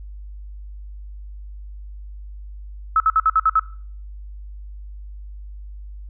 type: tone bursts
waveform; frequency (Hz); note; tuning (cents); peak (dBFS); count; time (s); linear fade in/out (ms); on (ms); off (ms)
sine; 1300; E6; -24; -12; 7; 2.96-3.595; 2; 41; 58
effects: noise-tail reverb RT60 0.5 s tail -18 dB re dry + added 50 Hz sine -33 dBFS peak until 6.09 s